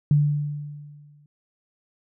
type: tone with exponential decay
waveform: sine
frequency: 146.83 Hz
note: D3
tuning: in tune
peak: -13 dBFS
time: 0.11-1.26 s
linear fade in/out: 2 ms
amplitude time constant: 250 ms
effects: none